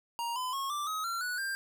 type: tone with pitch steps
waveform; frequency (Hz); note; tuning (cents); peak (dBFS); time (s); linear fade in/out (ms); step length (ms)
square; 939 / 1012.2 / 1091.2 / 1176.3 / 1268 / 1366.9 / 1473.4 / 1588.4; A#5 / B5 / C#6 / D6 / D#6 / F6 / F#6 / G6; +12 / +42 / -28 / +2 / +32 / -38 / -8 / +22; -33; 0.19-1.55; 0; 170
effects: none